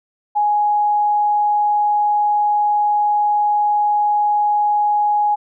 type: tone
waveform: sine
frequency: 833 Hz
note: G#5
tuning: 5 cents sharp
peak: -13 dBFS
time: 0.35-5.36 s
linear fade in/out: 20 ms
effects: none